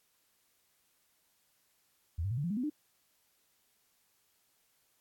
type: tone with pitch steps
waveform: sine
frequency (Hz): 82.41 / 99.14 / 119.27 / 143.48 / 172.62 / 207.7 / 249.8 / 300.5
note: E2 / G2 / A#2 / D3 / F3 / G#3 / B3 / D4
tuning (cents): 0 / +20 / +40 / -40 / -20 / 0 / +20 / +40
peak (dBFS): -31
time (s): 2.18-2.7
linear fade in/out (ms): 10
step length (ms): 65
effects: white hiss -73 dBFS RMS until 5 s + AAC 64 kbps